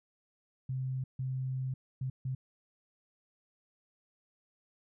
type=tone bursts at uneven times; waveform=sine; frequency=130.5 Hz; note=C3; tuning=4 cents flat; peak=-32 dBFS; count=4; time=0.69-1.04 / 1.19-1.74 / 2.01-2.1 / 2.25-2.35 s; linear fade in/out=5 ms; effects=none